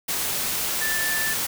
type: tone in noise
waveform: sine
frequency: 1760 Hz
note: A6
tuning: in tune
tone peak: -25 dBFS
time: 0.81-1.34 s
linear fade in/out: 10 ms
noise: white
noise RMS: -26 dBFS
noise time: 0.08-1.47 s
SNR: -2 dB
effects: none